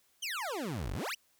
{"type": "exponential two-way sweep", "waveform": "25% pulse", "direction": "down then up", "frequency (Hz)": [3250, 41.2, 3250], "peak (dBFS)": -31, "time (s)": [0.22, 1.15], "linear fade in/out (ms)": 10, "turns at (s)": 0.92, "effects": ["white hiss -70 dBFS RMS until 1.39 s"]}